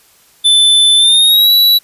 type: tone with pitch glide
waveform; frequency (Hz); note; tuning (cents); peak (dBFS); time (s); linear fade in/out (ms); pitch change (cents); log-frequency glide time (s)
square; 3520 to 3928; A7 to B7; 0 to -10; -6; 0.44-1.79; 20; +190; 0.97-1.52
effects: white hiss -48 dBFS RMS until 1.83 s + resampled to 32000 Hz